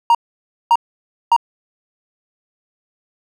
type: tone bursts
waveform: triangle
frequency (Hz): 936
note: A#5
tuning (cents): +7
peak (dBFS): -6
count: 3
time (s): 0.1-1.364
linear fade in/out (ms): 2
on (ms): 48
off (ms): 560
effects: none